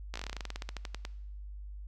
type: slowing click train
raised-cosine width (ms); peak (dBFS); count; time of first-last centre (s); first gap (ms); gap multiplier
0.2; -21; 20; 0.14-1.051; 16; 1.11
effects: noise-tail reverb RT60 0.8 s tail -20 dB re dry + added 50 Hz sine -41 dBFS peak until 1.87 s